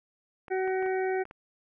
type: clicks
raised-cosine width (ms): 0.5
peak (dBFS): -30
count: 6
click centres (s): 0.482 / 0.677 / 0.826 / 0.862 / 1.254 / 1.311
type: harmonic tone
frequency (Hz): 376.5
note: F#4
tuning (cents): +30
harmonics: 1 / 2 / 4 / 5 / 6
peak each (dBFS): -27 / -33 / -39 / -41 / -43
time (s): 0.5-1.24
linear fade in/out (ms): 20
effects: none